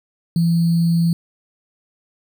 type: tone with sample-and-hold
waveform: sine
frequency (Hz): 168.1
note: E3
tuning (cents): +34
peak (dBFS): -13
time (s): 0.36-1.13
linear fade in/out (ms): 2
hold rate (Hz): 4410
effects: none